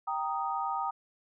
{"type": "chord", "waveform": "sine", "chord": "Eb major", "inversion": "first", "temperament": "equal", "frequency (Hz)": [784, 932.3, 1244.5], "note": ["G5", "Bb5", "Eb6"], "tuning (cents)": [0, 0, 0], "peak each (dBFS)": -34, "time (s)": [0.07, 0.91], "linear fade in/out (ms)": 10, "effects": []}